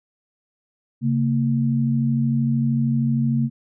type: tone pair together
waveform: sine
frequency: 136.11 / 229.2 Hz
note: C#3 / A#3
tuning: -31 / -29 cents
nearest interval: major sixth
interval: 902 cents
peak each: -20 dBFS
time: 1.01-3.5 s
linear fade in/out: 50 ms
effects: none